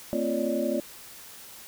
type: tone cluster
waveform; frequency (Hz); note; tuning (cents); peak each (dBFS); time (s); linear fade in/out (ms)
sine; 226.6 / 262.1 / 345 / 566 / 598; A#3 / C4 / F4 / C#5 / D5; -49 / +3 / -21 / +36 / +31; -31; 0.13-0.8; 0
effects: white hiss -46 dBFS RMS until 1.67 s